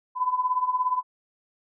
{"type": "tone with tremolo", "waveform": "sine", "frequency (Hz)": 1006, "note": "B5", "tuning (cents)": 32, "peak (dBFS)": -18, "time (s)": [0.15, 1.03], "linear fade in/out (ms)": 50, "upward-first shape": "triangle", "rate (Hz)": 17, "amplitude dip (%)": 85, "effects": []}